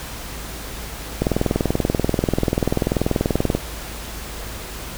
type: click train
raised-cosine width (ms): 2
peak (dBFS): -4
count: 49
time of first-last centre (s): 1.22-3.55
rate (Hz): 20.6
effects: added 54 Hz sine -34 dBFS peak until 4.97 s + pink hiss -33 dBFS RMS until 4.97 s